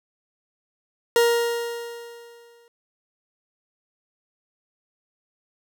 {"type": "tone with exponential decay", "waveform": "40% pulse", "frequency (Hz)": 470, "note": "A#4", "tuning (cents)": 14, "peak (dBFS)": -13, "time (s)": [1.16, 2.68], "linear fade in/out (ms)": 1, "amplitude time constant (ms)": 330, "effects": []}